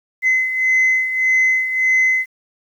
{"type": "beating tone pair", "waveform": "sine", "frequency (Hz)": [2043, 2044.7], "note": ["C7", "C7"], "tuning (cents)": [-42, -40], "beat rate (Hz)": 1.7, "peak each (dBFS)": [-13, -19], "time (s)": [0.22, 2.26], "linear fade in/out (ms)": 50, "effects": ["tanh soft clip ceiling -9 dBFS", "8-bit"]}